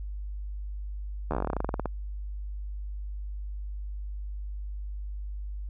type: slowing click train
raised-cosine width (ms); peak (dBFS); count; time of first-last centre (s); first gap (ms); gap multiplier
1; -15; 19; 1.31-1.857; 12; 1.1
effects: added 50 Hz sine -33 dBFS peak until 5.69 s